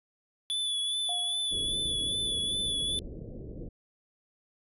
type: tone with vibrato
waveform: square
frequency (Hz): 3449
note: A7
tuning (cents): -35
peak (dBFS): -29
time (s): 0.5-2.99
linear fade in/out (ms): 0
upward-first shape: triangle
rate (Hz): 2.5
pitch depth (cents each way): 38
type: tone with exponential decay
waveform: sine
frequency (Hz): 710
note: F5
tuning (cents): +28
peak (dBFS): -35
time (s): 1.09-1.65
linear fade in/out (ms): 1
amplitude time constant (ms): 120
type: low-pass noise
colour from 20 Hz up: pink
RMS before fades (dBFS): -41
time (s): 1.51-3.69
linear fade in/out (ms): 10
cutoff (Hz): 540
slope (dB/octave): 48
effects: resampled to 32000 Hz